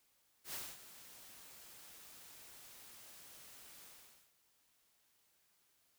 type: noise with ADSR envelope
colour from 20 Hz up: white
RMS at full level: -43 dBFS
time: 0.44-4.33 s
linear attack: 95 ms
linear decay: 230 ms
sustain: -14 dB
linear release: 490 ms
effects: white hiss -75 dBFS RMS until 5.98 s